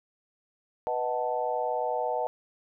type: chord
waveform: sine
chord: B dominant seventh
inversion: none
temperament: equal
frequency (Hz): 493.9 / 622.3 / 740 / 880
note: B4 / D#5 / F#5 / A5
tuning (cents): 0 / 0 / 0 / 0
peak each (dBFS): -32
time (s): 0.87-2.27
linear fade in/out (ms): 0
effects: none